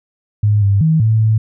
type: tone with pitch steps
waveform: sine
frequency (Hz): 104.6 / 99.8 / 159.3 / 110.6 / 109.8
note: G#2 / G2 / D#3 / A2 / A2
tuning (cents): +13 / +32 / +41 / +9 / -3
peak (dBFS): -9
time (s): 0.43-1.38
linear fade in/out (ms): 5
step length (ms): 190
effects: none